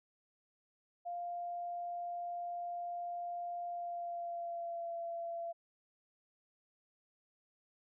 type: tone with pitch glide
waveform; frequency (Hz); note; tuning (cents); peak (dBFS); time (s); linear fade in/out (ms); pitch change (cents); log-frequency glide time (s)
sine; 698.5 to 678.6; F5 to F5; 0 to -50; -38; 1.05-5.53; 20; -50; 3.67-4.96
effects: none